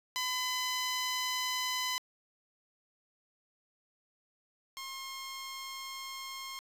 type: tone pair in turn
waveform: 10% pulse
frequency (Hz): 1010 / 1070.1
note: B5 / C6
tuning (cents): +39 / +39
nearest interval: minor second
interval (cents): 100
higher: second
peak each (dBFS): -23 / -32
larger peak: first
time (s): 0.16-1.98 / 4.77-6.59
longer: neither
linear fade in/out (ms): 0
effects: resampled to 32000 Hz + 9-bit